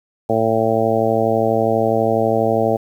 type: harmonic tone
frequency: 112.2 Hz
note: A2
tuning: 34 cents sharp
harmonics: 1 / 2 / 3 / 4 / 5 / 6 / 7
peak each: -25 / -23 / -24 / -20 / -20 / -20 / -23 dBFS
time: 0.29-2.77 s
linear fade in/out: 10 ms
effects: 8-bit